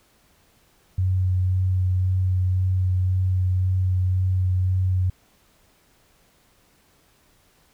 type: tone with vibrato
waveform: sine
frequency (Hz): 92.5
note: F#2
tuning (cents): 0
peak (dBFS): -18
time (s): 0.98-5.1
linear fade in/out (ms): 5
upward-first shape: sine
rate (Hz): 1.9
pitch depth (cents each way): 12
effects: pink hiss -60 dBFS RMS until 7.73 s